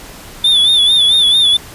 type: tone with vibrato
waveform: triangle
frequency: 3520 Hz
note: A7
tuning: in tune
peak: -6 dBFS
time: 0.44-1.57 s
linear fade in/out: 5 ms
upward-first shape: sine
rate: 4.5 Hz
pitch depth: 75 cents each way
effects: pink hiss -34 dBFS RMS until 1.74 s + resampled to 32000 Hz